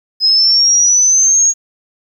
sine linear sweep, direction up, 5050 to 6645 Hz, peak -7 dBFS, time 0.2-1.54 s, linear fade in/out 50 ms, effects 8-bit

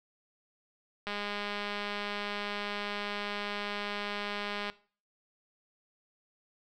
click train, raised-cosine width 0.3 ms, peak -20 dBFS, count 745, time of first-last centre 1.07-4.699 s, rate 205 Hz, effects noise-tail reverb RT60 0.4 s tail -19 dB re dry

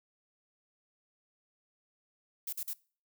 violet noise bursts, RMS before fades -37 dBFS, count 3, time 2.47-2.734 s, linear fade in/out 5 ms, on 58 ms, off 45 ms, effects noise-tail reverb RT60 0.4 s tail -23 dB re dry

